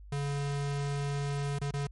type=tone with dropouts; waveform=square; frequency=142 Hz; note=C#3; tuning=42 cents sharp; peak=-31 dBFS; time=0.12-1.87 s; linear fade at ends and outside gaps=5 ms; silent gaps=1.587-1.614 / 1.71-1.737 s; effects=added 50 Hz sine -46 dBFS peak until 1.91 s + MP3 48 kbps